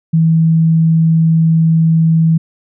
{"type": "tone", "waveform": "sine", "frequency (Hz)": 162.4, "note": "E3", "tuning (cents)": -26, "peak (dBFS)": -7, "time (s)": [0.13, 2.38], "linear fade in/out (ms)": 10, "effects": []}